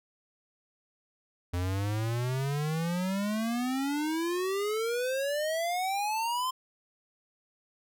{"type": "exponential sweep", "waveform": "square", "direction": "up", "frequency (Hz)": [86.8, 1046.5], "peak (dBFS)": -29, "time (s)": [1.53, 6.51], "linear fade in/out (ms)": 10, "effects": []}